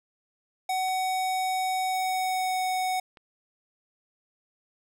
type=tone with pitch glide; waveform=square; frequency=750 to 743.5 Hz; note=F#5 to F#5; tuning=+23 to +8 cents; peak=-26 dBFS; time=0.69-3 s; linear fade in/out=5 ms; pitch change=-15 cents; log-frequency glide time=1.91-2.61 s
type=clicks; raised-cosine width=0.3 ms; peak=-34 dBFS; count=2; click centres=0.884 / 3.172 s
effects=none